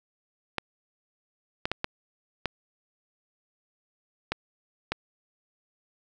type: clicks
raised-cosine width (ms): 0.3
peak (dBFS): -11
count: 7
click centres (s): 0.583 / 1.655 / 1.716 / 1.844 / 2.457 / 4.32 / 4.92
effects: none